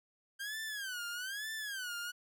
sawtooth tone with vibrato, 1577 Hz, G6, 10 cents sharp, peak -35 dBFS, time 0.39-2.12 s, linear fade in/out 20 ms, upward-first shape sine, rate 1.1 Hz, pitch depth 200 cents each way, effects none

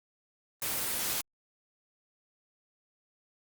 white noise, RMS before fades -32 dBFS, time 0.62-1.21 s, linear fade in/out 2 ms, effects Opus 24 kbps

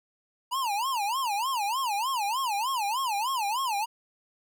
square tone with vibrato, 932.3 Hz, A#5, in tune, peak -27 dBFS, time 0.51-3.86 s, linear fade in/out 20 ms, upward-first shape sine, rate 3.3 Hz, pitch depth 270 cents each way, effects none

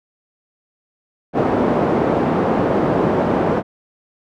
pink band-pass noise, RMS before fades -17 dBFS, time 1.33-3.63 s, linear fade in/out 50 ms, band 210 to 730 Hz, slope 12 dB/octave, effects none

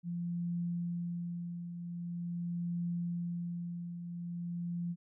sine tone with tremolo, 172.8 Hz, F3, 18 cents flat, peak -32 dBFS, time 0.03-4.96 s, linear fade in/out 50 ms, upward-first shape triangle, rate 0.44 Hz, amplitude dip 60%, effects none

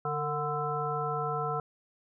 harmonic tone with a mistuned harmonic, 146.83 Hz, D3, in tune, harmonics 1 / 3 / 5 / 7 / 9, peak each -36 / -35 / -35 / -38 / -34 dBFS, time 0.05-1.6 s, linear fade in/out 2 ms, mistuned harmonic 3, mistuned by +51 cents, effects none

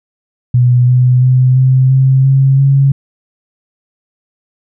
sine tone with pitch steps, 123.47 / 125.7 / 127.97 / 130.28 / 132.64 / 135.03 / 137.47 Hz, B2 / B2 / C3 / C3 / C3 / C#3 / C#3, 0 / +31 / -38 / -7 / +24 / -45 / -14 cents, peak -5 dBFS, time 0.54-2.92 s, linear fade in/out 5 ms, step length 340 ms, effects none

